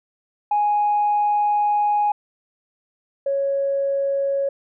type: tone pair in turn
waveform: sine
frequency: 830.6 / 553.4 Hz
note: G#5 / C#5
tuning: 0 / -3 cents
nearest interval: perfect fifth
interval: 703 cents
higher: first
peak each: -15 / -18 dBFS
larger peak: first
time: 0.51-2.12 / 3.26-4.49 s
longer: first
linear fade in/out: 5 ms
effects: tanh soft clip ceiling -12 dBFS